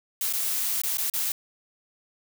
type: noise with dropouts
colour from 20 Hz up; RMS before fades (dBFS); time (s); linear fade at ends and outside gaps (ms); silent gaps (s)
blue; -27; 0.21-1.32; 2; 0.327-0.334 / 0.817-0.835 / 0.972-0.982 / 1.1-1.137
effects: none